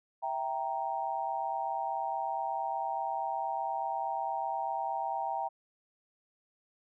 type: chord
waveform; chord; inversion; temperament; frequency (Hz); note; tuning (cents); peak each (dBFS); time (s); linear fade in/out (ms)
sine; E diminished; none; equal; 659.3 / 784 / 932.3; E5 / G5 / Bb5; 0 / 0 / 0; -39 / -34 / -35; 0.22-5.49; 20
effects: none